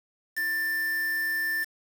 triangle tone with quantisation, 1777 Hz, A6, 17 cents sharp, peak -24 dBFS, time 0.36-1.65 s, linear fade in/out 20 ms, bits 6, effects none

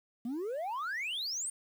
sine exponential sweep, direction up, 225.7 to 9050 Hz, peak -31 dBFS, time 0.25-1.5 s, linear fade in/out 5 ms, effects tanh soft clip ceiling -33 dBFS + 10-bit

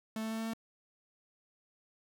45% pulse tone with pitch steps, 220 / 221.4 / 222.8 / 224.2 / 225.7 Hz, A3 / A3 / A3 / A3 / A3, 0 / +11 / +22 / +33 / +44 cents, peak -35 dBFS, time 0.16-0.535 s, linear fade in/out 2 ms, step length 75 ms, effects none

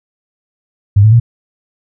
sine tone with pitch steps, 101 / 108.88 / 117.37 Hz, G#2 / A2 / A#2, -48 / -18 / +12 cents, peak -3 dBFS, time 0.96-1.2 s, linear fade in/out 10 ms, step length 80 ms, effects none

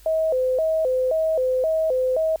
sine tone with vibrato, 572 Hz, D5, 46 cents flat, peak -18 dBFS, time 0.06-2.36 s, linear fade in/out 2 ms, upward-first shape square, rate 1.9 Hz, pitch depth 190 cents each way, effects added 49 Hz sine -47 dBFS peak until 2.4 s + white hiss -53 dBFS RMS until 2.4 s

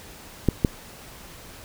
clicks, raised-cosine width 3 ms, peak -4 dBFS, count 2, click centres 0.487 / 0.648 s, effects pink hiss -44 dBFS RMS until 1.64 s

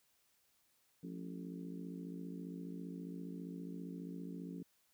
harmonic tone with a mistuned harmonic, 54.9 Hz, A1, 3 cents flat, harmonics 3 / 4 / 5 / 6 / 7 / 8, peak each -46 / -54 / -48 / -55 / -58 / -58 dBFS, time 1.03-4.63 s, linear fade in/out 5 ms, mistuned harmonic 3, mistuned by +120 cents, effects white hiss -75 dBFS RMS until 4.93 s

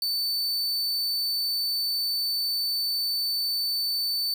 45% pulse tone, 4526 Hz, C#8, 35 cents sharp, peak -24 dBFS, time 0.02-4.34 s, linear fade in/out 2 ms, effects 10-bit

